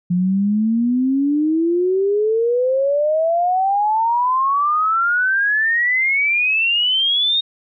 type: exponential sweep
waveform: sine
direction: up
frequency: 174.61 to 3729 Hz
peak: -14 dBFS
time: 0.1-7.41 s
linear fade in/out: 10 ms
effects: none